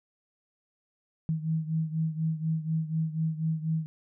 sine beating tone pair, 158.7 / 162.8 Hz, D#3 / E3, +35 / -21 cents, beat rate 4.1 Hz, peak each -28 / -32 dBFS, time 1.29-3.86 s, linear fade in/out 0 ms, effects none

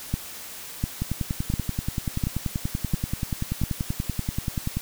two click trains, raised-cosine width 5 ms, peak -13 / -11 dBFS, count 40 / 6, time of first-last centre 1.02-4.77 / 0.14-3.637 s, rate 10.4 / 1.43 Hz, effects white hiss -39 dBFS RMS until 4.81 s

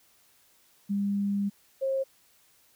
sine tone pair in turn, 200.8 / 536.1 Hz, G3 / C5, +42 / +42 cents, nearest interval octave + perfect fourth, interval 1700 cents, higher second, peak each -25 dBFS, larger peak neither, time 0.89-1.5 / 1.81-2.04 s, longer first, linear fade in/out 20 ms, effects white hiss -63 dBFS RMS until 2.75 s

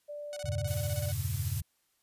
sine tone with pitch glide, 587.3 to 591 Hz, D5 to D5, 0 to +11 cents, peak -38 dBFS, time 0.08-1.12 s, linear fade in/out 20 ms, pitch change +11 cents, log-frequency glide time 0.43-0.48 s
5% pulse tone bursts, 740 Hz, F#5, in tune, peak -31 dBFS, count 13, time 0.33-1.121 s, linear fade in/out 0 ms, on 35 ms, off 28 ms
sine chord, E diminished seventh, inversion none, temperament equal with one note detuned, 83.46 / 98 / 116.54 / 138.59 Hz, E2 / G2 / Bb2 / Db3, +22 / 0 / 0 / 0 cents, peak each -37 / -34 / -37 / -37 dBFS, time 0.44-1.62 s, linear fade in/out 10 ms
blue noise, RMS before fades -40 dBFS, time 0.67-1.61 s, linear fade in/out 10 ms
effects white hiss -74 dBFS RMS until 2.02 s + resampled to 32000 Hz

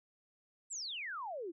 sine exponential sweep, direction down, 8170 to 314.4 Hz, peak -39 dBFS, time 0.7-1.52 s, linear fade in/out 20 ms, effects none

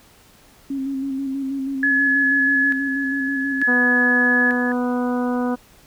sine tone with vibrato, 271 Hz, C#4, 39 cents flat, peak -22 dBFS, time 0.7-3.63 s, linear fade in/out 5 ms, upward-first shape square, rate 6.2 Hz, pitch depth 28 cents each way
sine tone with tremolo, 1702 Hz, G#6, 42 cents sharp, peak -15 dBFS, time 1.83-4.72 s, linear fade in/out 2 ms, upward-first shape square, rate 0.56 Hz, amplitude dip 60%
harmonic tone, 246.9 Hz, B3, in tune, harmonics 1 / 2 / 3 / 4 / 5 / 6, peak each -20 / -26 / -30 / -32 / -34 / -36 dBFS, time 3.67-5.56 s, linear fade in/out 20 ms
effects pink hiss -51 dBFS RMS until 5.86 s

